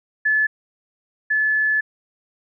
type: tone pair in turn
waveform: sine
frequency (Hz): 1727 / 1727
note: A6 / A6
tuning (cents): -33 / -33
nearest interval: unison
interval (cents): 0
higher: neither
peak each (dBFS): -15 / -16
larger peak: first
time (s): 0.25-0.47 / 1.3-1.81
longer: second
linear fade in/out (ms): 10
effects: none